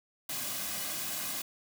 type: noise with comb filter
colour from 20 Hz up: white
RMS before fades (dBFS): -36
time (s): 0.29-1.42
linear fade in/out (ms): 5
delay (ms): 2.2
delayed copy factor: -0.65
effects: none